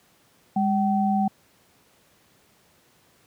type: tone pair together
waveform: sine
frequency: 203 / 766 Hz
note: G#3 / G5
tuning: -39 / -40 cents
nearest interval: octave + major seventh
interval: 2299 cents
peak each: -21 / -23 dBFS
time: 0.56-1.28 s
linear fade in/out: 5 ms
effects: pink hiss -60 dBFS RMS until 3.26 s + high-pass 100 Hz 12 dB/octave